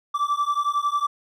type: beating tone pair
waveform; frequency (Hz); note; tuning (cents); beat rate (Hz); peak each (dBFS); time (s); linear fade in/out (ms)
triangle; 1159 / 1170; D6 / D6; -23 / -7; 11; -22 / -22; 0.14-1.07; 10
effects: none